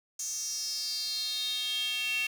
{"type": "tone with high-pass filter sweep", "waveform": "square", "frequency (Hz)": 246.9, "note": "B3", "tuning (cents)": 0, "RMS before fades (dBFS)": -33, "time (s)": [0.19, 2.27], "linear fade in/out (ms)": 5, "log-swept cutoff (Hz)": [6500, 2600], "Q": 7.7, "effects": ["9-bit"]}